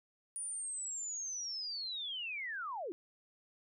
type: linear sweep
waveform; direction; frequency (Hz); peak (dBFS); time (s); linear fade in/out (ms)
sine; down; 9600 to 306.8; -38; 0.36-2.92; 0
effects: none